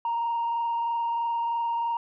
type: tone with frequency modulation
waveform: sine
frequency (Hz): 933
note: A#5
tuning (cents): +1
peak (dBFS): -23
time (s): 0.05-1.97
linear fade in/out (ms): 2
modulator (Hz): 23.1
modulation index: 0.44
effects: tanh soft clip ceiling -22 dBFS